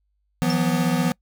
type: chord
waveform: square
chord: E suspended second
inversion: none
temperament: equal with one note detuned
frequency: 164.81 / 180.25 / 246.9 Hz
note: E3 / F#3 / B3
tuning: 0 / -45 / 0 cents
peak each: -24 dBFS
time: 0.42-1.12 s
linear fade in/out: 0 ms
type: tone with exponential decay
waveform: sine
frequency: 5400 Hz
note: E8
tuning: 41 cents sharp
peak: -22 dBFS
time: 0.5-0.58 s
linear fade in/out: 2 ms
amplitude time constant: 16 ms
effects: noise-tail reverb RT60 0.1 s tail -26 dB re dry + added 50 Hz sine -67 dBFS peak until 1.21 s